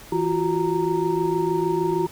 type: tone cluster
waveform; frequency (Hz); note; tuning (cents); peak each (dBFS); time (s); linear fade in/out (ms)
sine; 163.6 / 345 / 371.5 / 928; E3 / F4 / F#4 / A#5; -13 / -21 / +7 / -8; -29 / -24 / -23 / -27; 0.12-2.07; 5
effects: pink hiss -44 dBFS RMS until 2.11 s